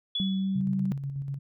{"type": "tone with exponential decay", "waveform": "sine", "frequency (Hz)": 3407, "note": "G#7", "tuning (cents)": 44, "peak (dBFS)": -25, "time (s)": [0.15, 0.61], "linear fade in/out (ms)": 5, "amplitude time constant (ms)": 100}
{"type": "tone with vibrato", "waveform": "sine", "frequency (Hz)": 192.1, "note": "G3", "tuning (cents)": -35, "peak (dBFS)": -25, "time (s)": [0.2, 0.92], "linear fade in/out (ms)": 0, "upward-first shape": "triangle", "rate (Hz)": 4.4, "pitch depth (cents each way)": 10}
{"type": "tone with tremolo", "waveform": "sine", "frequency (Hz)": 138.59, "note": "C#3", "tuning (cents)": 0, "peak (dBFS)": -29, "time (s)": [0.55, 1.39], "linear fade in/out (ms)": 10, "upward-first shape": "square", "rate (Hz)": 8.2, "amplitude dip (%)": 40}
{"effects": []}